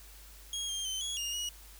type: tone with pitch steps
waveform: 25% pulse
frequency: 3281 / 3201 / 3083 / 3339 / 2834 / 2901 Hz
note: G#7 / G7 / G7 / G#7 / F7 / F#7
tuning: -22 / +36 / -29 / +9 / +25 / -35 cents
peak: -30 dBFS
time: 0.53-1.49 s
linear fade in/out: 2 ms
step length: 160 ms
effects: added 50 Hz sine -52 dBFS peak until 1.79 s + white hiss -55 dBFS RMS until 1.79 s